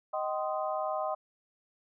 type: harmonic tone with a mistuned harmonic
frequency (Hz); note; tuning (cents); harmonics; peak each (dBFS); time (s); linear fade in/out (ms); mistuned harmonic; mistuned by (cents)
207.9; G#3; +2; 3 / 4 / 5 / 6; -33 / -35 / -37 / -39; 0.13-1.15; 10; 4; -140
effects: none